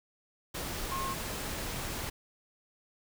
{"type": "tone in noise", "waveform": "sine", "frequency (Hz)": 1074, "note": "C6", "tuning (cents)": 45, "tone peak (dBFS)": -34, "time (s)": [0.91, 1.14], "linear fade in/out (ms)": 10, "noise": "pink", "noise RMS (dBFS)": -37, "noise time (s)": [0.54, 2.1], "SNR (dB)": 0, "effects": []}